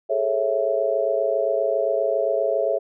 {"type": "chord", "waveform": "sine", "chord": "A major seventh", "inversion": "third", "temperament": "just", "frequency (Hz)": [412.5, 440, 550, 660], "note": ["G#4", "A4", "C#5", "E5"], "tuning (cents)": [-12, 0, -14, 2], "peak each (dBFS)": [-27, -27, -23, -23], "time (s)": [0.09, 2.79], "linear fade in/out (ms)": 20, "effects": []}